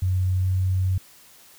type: tone with pitch glide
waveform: sine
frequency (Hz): 92.5 to 93.25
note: F#2 to F#2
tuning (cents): 0 to +14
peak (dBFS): -19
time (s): 0.02-0.98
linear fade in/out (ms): 5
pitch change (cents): +14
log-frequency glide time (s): 0.42-0.47
effects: white hiss -51 dBFS RMS until 1.58 s

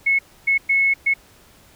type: tone bursts at uneven times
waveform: sine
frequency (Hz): 2191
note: C#7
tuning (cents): -21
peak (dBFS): -14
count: 4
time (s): 0.06-0.19 / 0.47-0.58 / 0.69-0.94 / 1.06-1.14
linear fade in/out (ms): 10
effects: pink hiss -51 dBFS RMS until 1.75 s

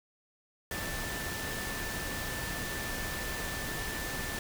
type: tone in noise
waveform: sine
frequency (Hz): 1768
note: A6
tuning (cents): +8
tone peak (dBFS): -40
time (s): 0.71-4.39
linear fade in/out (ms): 2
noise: pink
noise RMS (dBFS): -37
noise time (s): 0.71-4.39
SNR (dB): -6
effects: none

